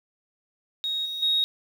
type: tone with level steps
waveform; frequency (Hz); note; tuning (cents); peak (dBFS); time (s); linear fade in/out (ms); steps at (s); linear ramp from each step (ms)
sine; 3762; A#7; +15; -25 / -29 / -19; 0.84-1.44; 0; 1.05 / 1.22; 10
effects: tanh soft clip ceiling -15 dBFS + 8-bit